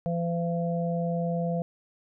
harmonic tone, 170 Hz, F3, 46 cents flat, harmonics 1 / 3 / 4, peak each -27 / -32 / -33 dBFS, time 0.06-1.62 s, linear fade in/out 0 ms, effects none

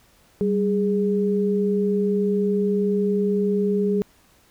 sine tone pair together, 195 / 413.2 Hz, G3 / G#4, -9 / -9 cents, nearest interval octave + minor second, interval 1300 cents, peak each -21 dBFS, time 0.41-4.02 s, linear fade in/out 0 ms, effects pink hiss -57 dBFS RMS until 4.5 s

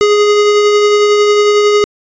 square tone with tremolo, 415.3 Hz, G#4, in tune, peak -6 dBFS, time 0.01-1.84 s, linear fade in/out 0 ms, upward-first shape triangle, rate 11 Hz, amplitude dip 30%, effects resampled to 16000 Hz

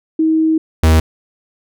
sine / 45% pulse tone pair in turn, 318.2 / 79.9 Hz, D#4 / D#2, +39 / +47 cents, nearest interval 2 octaves, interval 2392 cents, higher first, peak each -10 / -7 dBFS, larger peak second, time 0.19-0.58 / 0.83-1 s, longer first, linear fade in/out 5 ms, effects none

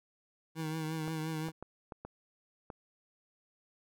25% pulse tone with vibrato, 158.4 Hz, D#3, 31 cents sharp, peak -31 dBFS, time 0.55-1.52 s, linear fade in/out 50 ms, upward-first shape triangle, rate 5.7 Hz, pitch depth 43 cents each way
clicks, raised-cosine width 1 ms, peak -29 dBFS, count 6, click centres 1.079 / 1.486 / 1.626 / 1.922 / 2.05 / 2.702 s
effects none

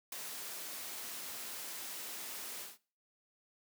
white noise with ADSR envelope, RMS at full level -40 dBFS, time 0.12-2.78 s, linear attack 4 ms, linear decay 8 ms, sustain -4 dB, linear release 180 ms, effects noise-tail reverb RT60 0.4 s tail -21 dB re dry + high-pass 200 Hz 12 dB/octave

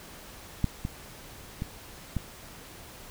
clicks, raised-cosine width 5 ms, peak -11 / -18 / -19 / -16 dBFS, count 4, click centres 0.643 / 0.851 / 1.621 / 2.167 s, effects pink hiss -47 dBFS RMS until 3.1 s

